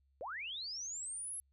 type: linear sweep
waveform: sine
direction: up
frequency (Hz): 453.9 to 11140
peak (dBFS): -40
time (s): 0.21-1.4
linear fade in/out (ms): 0
effects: added 68 Hz sine -70 dBFS peak until 1.52 s